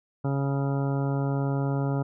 harmonic tone, 138.59 Hz, C#3, in tune, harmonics 1 / 2 / 3 / 4 / 5 / 6 / 7 / 9 / 10, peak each -25 / -31 / -35 / -37 / -39 / -41 / -42 / -44 / -45 dBFS, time 0.24-2.03 s, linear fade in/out 10 ms, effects none

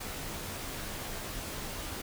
pink noise with comb filter, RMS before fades -39 dBFS, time 0-2.02 s, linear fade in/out 10 ms, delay 17 ms, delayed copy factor -0.55, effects none

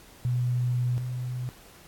sine tone pair in turn, 123.4 / 125.19 Hz, B2 / B2, -1 / +24 cents, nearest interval unison, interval 25 cents, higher second, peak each -23 / -29 dBFS, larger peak first, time 0.25-0.98 / 0.98-1.49 s, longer first, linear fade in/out 0 ms, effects pink hiss -52 dBFS RMS until 1.87 s + AAC 64 kbps

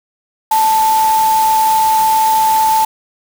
sine tone in noise, 880 Hz, A5, in tune, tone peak -9 dBFS, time 0.51-2.85 s, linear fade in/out 5 ms, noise white, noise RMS -23 dBFS, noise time 0.51-2.85 s, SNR +11 dB, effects none

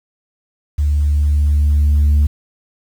sine tone with level ramp, 73.5 Hz, D2, 2 cents sharp, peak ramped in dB -11 to -6 dBFS, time 0.78-2.27 s, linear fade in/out 10 ms, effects tanh soft clip ceiling -8 dBFS + 7-bit

